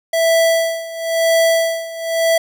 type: tone with tremolo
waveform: square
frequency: 659.3 Hz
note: E5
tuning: in tune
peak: -11 dBFS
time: 0.13-2.38 s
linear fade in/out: 5 ms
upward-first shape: sine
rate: 0.98 Hz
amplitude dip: 85%
effects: none